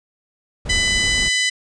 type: noise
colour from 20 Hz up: brown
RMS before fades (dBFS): -26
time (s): 0.65-1.29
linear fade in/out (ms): 10
type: harmonic tone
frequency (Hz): 1000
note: B5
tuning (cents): +21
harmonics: 2 / 3 / 4 / 5 / 6 / 7 / 8 / 9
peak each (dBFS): -19 / -23 / -25 / -27 / -29 / -30 / -31 / -32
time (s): 0.69-1.5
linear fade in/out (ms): 10
effects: resampled to 22050 Hz